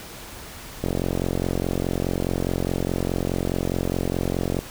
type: click train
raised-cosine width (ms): 2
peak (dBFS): -10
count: 169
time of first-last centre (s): 0.84-4.59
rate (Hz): 44.8
effects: pink hiss -39 dBFS RMS until 4.7 s